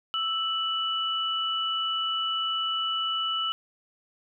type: tone pair together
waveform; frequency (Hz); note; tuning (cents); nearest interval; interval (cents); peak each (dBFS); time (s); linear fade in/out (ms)
sine; 1318.5 / 2960; E6 / F#7; 0 / 0; octave + major second; 1400; -30 / -27; 0.14-3.52; 0
effects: none